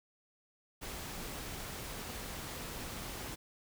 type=noise; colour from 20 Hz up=pink; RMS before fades=-43 dBFS; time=0.81-3.36 s; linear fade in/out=20 ms; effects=none